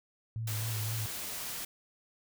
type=tone with vibrato; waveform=sine; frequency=110 Hz; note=A2; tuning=in tune; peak=-33 dBFS; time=0.36-1.06 s; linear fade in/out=0 ms; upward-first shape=sine; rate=3.9 Hz; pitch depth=47 cents each way
type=noise; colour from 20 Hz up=white; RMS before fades=-39 dBFS; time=0.47-1.65 s; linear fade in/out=5 ms
effects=none